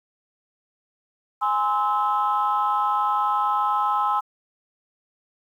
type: chord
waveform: sine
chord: Ab augmented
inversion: none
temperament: just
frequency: 830.6 / 1038.3 / 1297.8 Hz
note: Ab5 / C6 / E6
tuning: 0 / -14 / -27 cents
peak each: -23 dBFS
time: 1.41-4.21 s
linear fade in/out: 20 ms
effects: tanh soft clip ceiling -12 dBFS + 9-bit